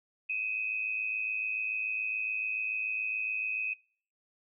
sine tone pair together, 2518 / 2625 Hz, D#7 / E7, +20 / -8 cents, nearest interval minor second, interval 72 cents, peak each -31 / -36 dBFS, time 0.29-3.74 s, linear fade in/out 10 ms, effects noise-tail reverb RT60 0.5 s tail -25 dB re dry

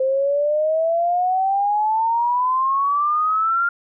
sine exponential sweep, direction up, 521 to 1405 Hz, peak -16 dBFS, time 0-3.69 s, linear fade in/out 5 ms, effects none

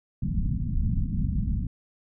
pink low-pass noise, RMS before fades -26 dBFS, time 0.22-1.67 s, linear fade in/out 5 ms, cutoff 230 Hz, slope 48 dB/octave, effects none

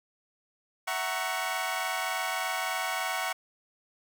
20% pulse chord, F# dominant seventh, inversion third, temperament equal with one note detuned, 659.3 / 746.9 / 932.3 / 1108.7 Hz, E5 / F#5 / A#5 / C#6, 0 / +16 / 0 / 0 cents, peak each -32 / -28 / -32 / -30 dBFS, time 0.87-3.33 s, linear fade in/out 10 ms, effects none

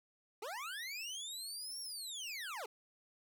25% pulse linear two-way sweep, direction up then down, 380.3 to 5600 to 380.3 Hz, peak -38 dBFS, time 0.42-2.66 s, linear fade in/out 5 ms, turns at 1.8 s, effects none

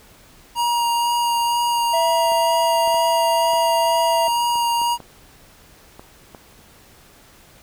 square tone with vibrato, 946 Hz, A#5, 25 cents sharp, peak -18 dBFS, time 0.55-4.98 s, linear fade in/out 50 ms, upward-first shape sine, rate 2.1 Hz, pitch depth 11 cents each way
triangle tone, 664 Hz, E5, 12 cents sharp, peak -17 dBFS, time 1.93-4.28 s, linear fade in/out 10 ms
clicks, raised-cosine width 1 ms, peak -23 dBFS, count 10, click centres 2.319 / 2.876 / 2.944 / 3.535 / 4.282 / 4.556 / 4.816 / 5.003 / 5.995 / 6.348 s
effects pink hiss -49 dBFS RMS until 7.62 s

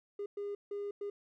triangle tone bursts at uneven times, 406.5 Hz, G#4, 37 cents flat, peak -33 dBFS, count 4, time 0.19-0.26 / 0.37-0.55 / 0.71-0.91 / 1.01-1.1 s, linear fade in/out 5 ms, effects tanh soft clip ceiling -32 dBFS

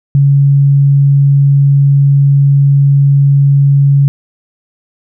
sine tone, 140 Hz, C#3, 18 cents sharp, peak -4 dBFS, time 0.15-4.08 s, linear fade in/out 0 ms, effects none

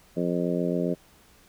harmonic tone, 87.5 Hz, F2, 4 cents sharp, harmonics 2 / 3 / 4 / 5 / 6 / 7, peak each -28 / -30 / -31 / -32 / -33 / -33 dBFS, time 0.16-0.95 s, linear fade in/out 20 ms, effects pink hiss -57 dBFS RMS until 1.48 s

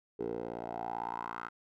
10% pulse tone with band-pass filter sweep, 58 Hz, A#1, 8 cents flat, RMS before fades -39 dBFS, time 0.19-1.49 s, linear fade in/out 10 ms, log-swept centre 420 to 1300 Hz, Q 5.5, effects none

